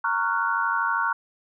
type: chord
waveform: sine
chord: Gb major seventh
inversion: first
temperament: just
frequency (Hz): 925 / 1110 / 1387.5 / 1480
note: Bb5 / Db6 / F6 / Gb6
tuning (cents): -14 / +2 / -12 / 0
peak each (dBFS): -27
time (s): 0.04-1.13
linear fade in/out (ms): 5
effects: none